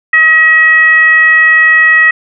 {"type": "tone with frequency modulation", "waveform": "sine", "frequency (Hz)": 1911, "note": "A#6", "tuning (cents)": 43, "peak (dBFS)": -3, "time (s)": [0.13, 2.11], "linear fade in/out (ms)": 5, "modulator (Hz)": 638, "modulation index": 0.45, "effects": []}